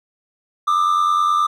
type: tone pair together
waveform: triangle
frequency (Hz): 1194 / 1283.7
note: D6 / E6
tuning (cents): +28 / -46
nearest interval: minor second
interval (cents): 126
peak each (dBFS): -13 / -20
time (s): 0.67-1.47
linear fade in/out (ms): 10
effects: none